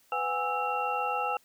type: tone cluster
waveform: sine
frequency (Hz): 501 / 733 / 820 / 1315 / 2746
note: B4 / F#5 / G#5 / E6 / F7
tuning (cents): +25 / -16 / -22 / -5 / -30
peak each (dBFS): -36 / -37 / -31 / -32 / -37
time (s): 0.12-1.37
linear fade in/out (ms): 2
effects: white hiss -64 dBFS RMS until 1.44 s